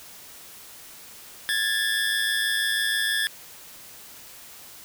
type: tone pair together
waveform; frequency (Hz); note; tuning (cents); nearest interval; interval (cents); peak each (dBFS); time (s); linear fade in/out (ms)
25% pulse; 1653.8 / 1760; G#6 / A6; -8 / 0; minor second; 108; -22 / -21; 1.49-3.27; 0
effects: white hiss -45 dBFS RMS until 4.84 s